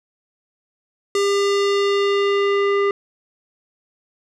square tone with low-pass filter sweep, 400.7 Hz, G4, 38 cents sharp, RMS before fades -18 dBFS, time 1.15-2.91 s, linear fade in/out 2 ms, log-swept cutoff 7200 to 1900 Hz, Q 1.3, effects none

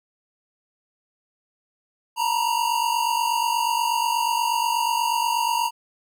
square tone pair together, 914.7 / 963 Hz, A#5 / B5, -33 / -44 cents, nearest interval minor second, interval 89 cents, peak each -24 dBFS, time 2.16-5.71 s, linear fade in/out 50 ms, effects none

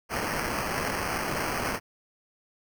white noise with sample-and-hold, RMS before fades -30 dBFS, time 0.09-1.8 s, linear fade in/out 50 ms, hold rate 3675 Hz, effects none

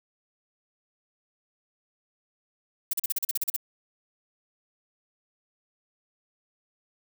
violet noise bursts, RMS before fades -26 dBFS, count 11, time 2.91-3.564 s, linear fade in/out 5 ms, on 24 ms, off 39 ms, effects none

